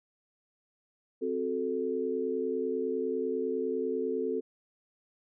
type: chord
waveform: sine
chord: F# diminished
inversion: second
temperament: equal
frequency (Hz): 261.6 / 370 / 440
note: C4 / F#4 / A4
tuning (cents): 0 / 0 / 0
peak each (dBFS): -35 / -34 / -31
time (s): 1.21-4.41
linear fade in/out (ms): 20
effects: none